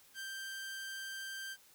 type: tone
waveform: sawtooth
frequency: 1572 Hz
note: G6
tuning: 4 cents sharp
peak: -38 dBFS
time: 0.14-1.57 s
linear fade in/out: 50 ms
effects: white hiss -63 dBFS RMS until 1.74 s